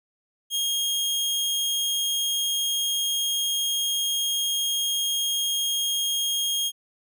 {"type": "tone", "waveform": "sawtooth", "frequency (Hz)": 3249, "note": "G#7", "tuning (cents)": -39, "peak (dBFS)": -20, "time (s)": [0.5, 6.72], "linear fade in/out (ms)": 50, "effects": []}